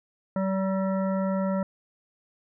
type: harmonic tone with a mistuned harmonic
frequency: 191.5 Hz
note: G3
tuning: 40 cents flat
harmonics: 1 / 3 / 5 / 7 / 9 / 10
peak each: -25 / -29 / -37 / -38 / -50 / -49 dBFS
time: 0.36-1.63 s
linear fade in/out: 2 ms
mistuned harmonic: 9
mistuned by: +41 cents
effects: none